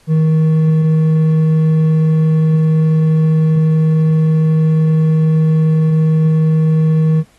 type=tone with hard clipping; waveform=sine; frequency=158 Hz; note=D#3; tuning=27 cents sharp; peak=-10 dBFS; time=0.07-7.24 s; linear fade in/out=50 ms; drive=4 dB; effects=pink hiss -52 dBFS RMS until 7.38 s + AAC 32 kbps